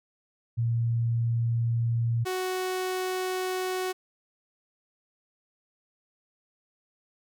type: tone pair in turn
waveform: sine / sawtooth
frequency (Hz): 116.54 / 370.7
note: A#2 / F#4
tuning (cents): 0 / +3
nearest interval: octave + minor sixth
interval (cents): 2003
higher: second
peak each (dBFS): -23 / -24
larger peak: first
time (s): 0.57-2.25 / 2.25-3.93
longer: neither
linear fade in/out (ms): 20
effects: none